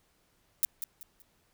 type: noise with echo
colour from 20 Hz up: violet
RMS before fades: -25 dBFS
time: 0.63-0.65 s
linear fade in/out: 0 ms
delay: 190 ms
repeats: 3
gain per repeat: -10 dB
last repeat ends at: 1.22 s
effects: pink hiss -70 dBFS RMS until 1.53 s